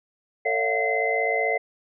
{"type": "tone cluster", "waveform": "sine", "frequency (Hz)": [450.4, 561, 668, 724, 2056], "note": ["A4", "C#5", "E5", "F#5", "C7"], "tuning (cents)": [40, 21, 23, -38, -31], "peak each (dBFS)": [-27, -29, -29, -28, -25], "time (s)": [0.45, 1.58], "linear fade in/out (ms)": 10, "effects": []}